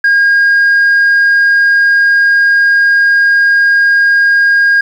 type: tone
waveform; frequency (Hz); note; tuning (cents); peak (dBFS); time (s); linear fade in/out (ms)
sine; 1624; G#6; -39; -3; 0.04-4.81; 5
effects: tanh soft clip ceiling -4 dBFS + 7-bit